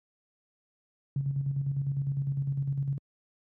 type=tone with tremolo; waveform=sine; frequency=138.59 Hz; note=C#3; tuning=in tune; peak=-25 dBFS; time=1.16-2.98 s; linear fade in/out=2 ms; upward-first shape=square; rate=9.9 Hz; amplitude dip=50%; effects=high-pass 80 Hz 12 dB/octave